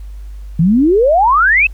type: exponential sweep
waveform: sine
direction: up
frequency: 153.7 to 2676 Hz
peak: -7 dBFS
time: 0.59-1.67 s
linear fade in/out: 5 ms
effects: added 50 Hz sine -26 dBFS peak until 1.73 s + pink hiss -52 dBFS RMS until 1.73 s